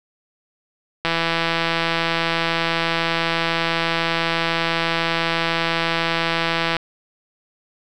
click train, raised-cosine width 0.3 ms, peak -4 dBFS, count 950, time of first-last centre 1.05-6.767 s, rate 166 Hz, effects none

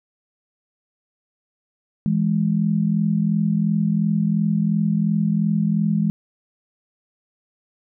sine tone pair together, 164.85 / 207.7 Hz, E3 / G#3, 0 / 0 cents, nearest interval major third, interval 400 cents, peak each -20 / -19 dBFS, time 2.06-6.1 s, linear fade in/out 0 ms, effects none

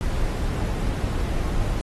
brown noise, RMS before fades -24 dBFS, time 0.01-1.81 s, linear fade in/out 0 ms, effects AAC 32 kbps

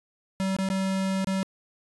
square tone with dropouts, 191.5 Hz, G3, 40 cents flat, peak -25 dBFS, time 0.4-1.43 s, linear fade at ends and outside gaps 0 ms, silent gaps 0.565-0.587 / 0.688-0.701 / 1.245-1.272 s, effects resampled to 24000 Hz

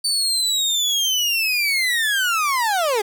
30% pulse linear sweep, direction down, 4576 to 393.6 Hz, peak -15 dBFS, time 0.04-3.02 s, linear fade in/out 10 ms, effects none

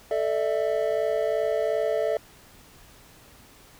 triangle chord, A suspended fourth, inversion none, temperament equal with one note detuned, 440 / 596.6 / 659.3 Hz, A4 / D5 / E5, 0 / +27 / 0 cents, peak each -25 dBFS, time 0.11-2.17 s, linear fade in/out 2 ms, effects pink hiss -52 dBFS RMS until 3.79 s

